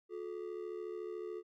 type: ring-modulated tone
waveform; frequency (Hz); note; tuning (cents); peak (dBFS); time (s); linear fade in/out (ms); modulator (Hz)
triangle; 395.8; G4; +17; -35; 0.09-1.43; 50; 36.9
effects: none